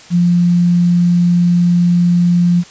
sine tone with quantisation, 174.61 Hz, F3, in tune, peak -8 dBFS, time 0.1-2.64 s, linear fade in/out 50 ms, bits 6, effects white hiss -39 dBFS RMS until 2.7 s + resampled to 16000 Hz

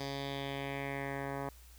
10% pulse tone with low-pass filter sweep, 138.59 Hz, C#3, in tune, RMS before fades -39 dBFS, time 0-1.49 s, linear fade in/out 2 ms, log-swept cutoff 4900 to 1300 Hz, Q 2.8, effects added 60 Hz sine -54 dBFS peak until 1.78 s + white hiss -61 dBFS RMS until 1.78 s

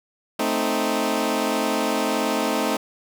15% pulse chord, A diminished, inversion none, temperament equal, 220 / 261.6 / 311.1 Hz, A3 / C4 / Eb4, 0 / 0 / 0 cents, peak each -19 dBFS, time 0.39-2.77 s, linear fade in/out 5 ms, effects none

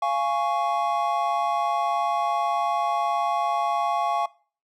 triangle chord, Db major, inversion first, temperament just, 693 / 831.5 / 1108.7 Hz, F5 / Ab5 / Db6, -14 / +2 / 0 cents, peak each -24 dBFS, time 0.02-4.26 s, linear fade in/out 5 ms, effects noise-tail reverb RT60 0.4 s tail -21 dB re dry

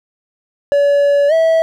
triangle tone with pitch glide, 570 to 651 Hz, C#5 to E5, +48 to -22 cents, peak -7 dBFS, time 0.72-1.62 s, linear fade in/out 0 ms, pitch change +230 cents, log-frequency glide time 1.28-1.33 s, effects none

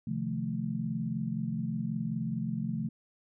sine chord, F dominant seventh, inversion second, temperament equal, 130.81 / 155.56 / 174.61 / 220 Hz, C3 / Eb3 / F3 / A3, 0 / 0 / 0 / 0 cents, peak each -37 / -38 / -36 / -34 dBFS, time 0.07-2.89 s, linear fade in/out 5 ms, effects none

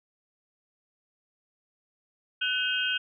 sine tone cluster, 1501 / 2547 / 2833 / 3178 Hz, F#6 / D#7 / F7 / G7, +24 / +40 / +24 / +23 cents, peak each -29 / -34 / -31 / -31 dBFS, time 2.41-2.98 s, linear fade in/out 10 ms, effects none

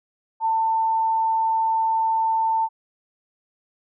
sine tone, 894 Hz, A5, 27 cents sharp, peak -18 dBFS, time 0.4-2.69 s, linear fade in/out 50 ms, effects none

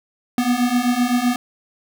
square beating tone pair, 240.6 / 248.4 Hz, B3 / B3, -45 / +10 cents, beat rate 7.8 Hz, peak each -21 / -19 dBFS, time 0.38-1.36 s, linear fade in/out 2 ms, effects none

